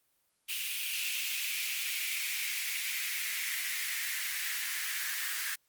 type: noise with high-pass filter sweep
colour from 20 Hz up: white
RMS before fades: -35 dBFS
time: 0.48-5.56 s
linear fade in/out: 20 ms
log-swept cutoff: 2700 to 1700 Hz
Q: 4.4
effects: white hiss -74 dBFS RMS until 5.68 s + Opus 32 kbps